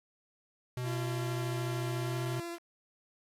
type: tone with pitch glide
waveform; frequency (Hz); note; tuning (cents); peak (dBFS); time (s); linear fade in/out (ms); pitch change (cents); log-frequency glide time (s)
square; 125.1 to 126.63; B2 to B2; +23 to +44; -34; 0.77-2.4; 2; +21; 2.04-2.15
type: tone with vibrato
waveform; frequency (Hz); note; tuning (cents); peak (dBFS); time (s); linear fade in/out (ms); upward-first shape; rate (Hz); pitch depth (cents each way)
sawtooth; 341.4; F4; -39; -34; 0.83-2.59; 50; sine; 13; 10
effects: resampled to 32000 Hz + 9-bit